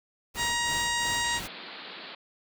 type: noise with tremolo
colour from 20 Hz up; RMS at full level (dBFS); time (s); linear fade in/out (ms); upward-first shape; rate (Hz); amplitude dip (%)
pink; -37; 0.34-1.48; 20; sine; 2.9; 65
type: harmonic tone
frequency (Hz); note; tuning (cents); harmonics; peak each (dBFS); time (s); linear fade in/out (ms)
946; A#5; +25; 1 / 2 / 3 / 4 / 5 / 6 / 7 / 8 / 9; -32 / -30 / -36 / -34 / -39 / -40 / -39 / -37 / -41; 0.36-1.41; 50
type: band-pass noise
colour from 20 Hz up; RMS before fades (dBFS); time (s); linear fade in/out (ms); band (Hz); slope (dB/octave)
white; -43; 1.24-2.15; 5; 160 to 4500; 96
effects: none